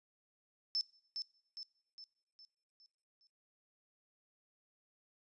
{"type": "tone with echo", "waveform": "sine", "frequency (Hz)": 5280, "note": "E8", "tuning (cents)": 2, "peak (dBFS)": -32, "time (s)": [0.75, 0.81], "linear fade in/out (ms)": 0, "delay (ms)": 410, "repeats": 6, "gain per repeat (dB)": -6, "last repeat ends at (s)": 3.27, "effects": ["noise-tail reverb RT60 0.7 s tail -22 dB re dry", "resampled to 24000 Hz"]}